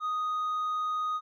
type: tone with hard clipping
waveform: triangle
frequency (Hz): 1244.5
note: D#6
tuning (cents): 0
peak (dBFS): -27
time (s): 0-1.21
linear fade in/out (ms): 50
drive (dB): 1
effects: none

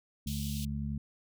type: harmonic tone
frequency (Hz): 71.3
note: C#2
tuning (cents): +49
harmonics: 1 / 2 / 3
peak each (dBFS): -37 / -37 / -37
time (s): 0.26-0.98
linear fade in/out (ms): 5
type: high-pass noise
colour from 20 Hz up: pink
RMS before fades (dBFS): -44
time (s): 0.27-0.65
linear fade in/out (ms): 2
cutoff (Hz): 2800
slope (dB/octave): 48
effects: none

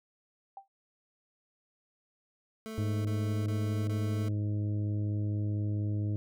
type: tone with exponential decay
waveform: sine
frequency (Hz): 784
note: G5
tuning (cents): 0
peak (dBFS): -38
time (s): 0.57-0.68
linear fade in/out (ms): 2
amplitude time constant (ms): 22
type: tone bursts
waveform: 25% pulse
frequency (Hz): 220.5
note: A3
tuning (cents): +4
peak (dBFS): -35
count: 4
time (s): 2.66-4.286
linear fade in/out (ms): 0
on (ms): 390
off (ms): 22
type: harmonic tone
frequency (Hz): 104.3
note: G#2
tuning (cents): +8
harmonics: 1 / 2 / 3 / 4 / 5 / 6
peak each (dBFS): -29 / -41 / -39 / -51 / -52 / -54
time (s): 2.78-6.16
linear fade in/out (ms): 0
effects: none

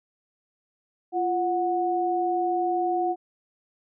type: tone pair together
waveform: sine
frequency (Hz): 346.4 / 734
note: F4 / F#5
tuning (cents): -14 / -14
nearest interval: octave + minor second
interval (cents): 1300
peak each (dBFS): -26 / -24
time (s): 1.12-3.16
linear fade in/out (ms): 50
effects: none

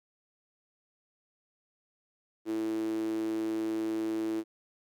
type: tone with high-pass filter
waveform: sawtooth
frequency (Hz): 110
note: A2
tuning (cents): 0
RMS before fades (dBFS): -32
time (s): 2.45-4.44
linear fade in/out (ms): 50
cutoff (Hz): 330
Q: 9
effects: none

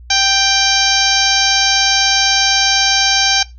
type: harmonic tone with a mistuned harmonic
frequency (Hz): 784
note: G5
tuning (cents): 0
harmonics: 1 / 2 / 3 / 4 / 5 / 6 / 7 / 8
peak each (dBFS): -19 / -19 / -19 / -19 / -19 / -19 / -19 / -19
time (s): 0.1-3.43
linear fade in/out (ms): 5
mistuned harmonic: 3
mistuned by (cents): +15
effects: noise-tail reverb RT60 0.2 s tail -18 dB re dry + added 60 Hz sine -34 dBFS peak until 3.58 s

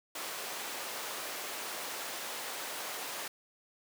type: high-pass noise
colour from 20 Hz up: pink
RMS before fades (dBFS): -40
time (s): 0.15-3.28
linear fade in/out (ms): 5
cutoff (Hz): 530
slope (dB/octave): 12
effects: none

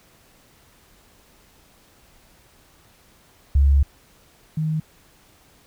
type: tone pair in turn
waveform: sine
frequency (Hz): 69.7 / 156.47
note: C#2 / D#3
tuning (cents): +10 / +10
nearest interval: octave + major second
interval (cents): 1400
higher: second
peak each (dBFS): -12 / -20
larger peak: first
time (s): 3.55-3.83 / 4.57-4.8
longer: first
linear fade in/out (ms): 5
effects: pink hiss -55 dBFS RMS until 5.66 s

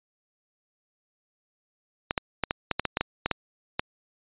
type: clicks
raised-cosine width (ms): 0.3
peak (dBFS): -8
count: 12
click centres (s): 2.109 / 2.178 / 2.437 / 2.509 / 2.713 / 2.796 / 2.853 / 2.971 / 3.01 / 3.26 / 3.313 / 3.795
effects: resampled to 8000 Hz

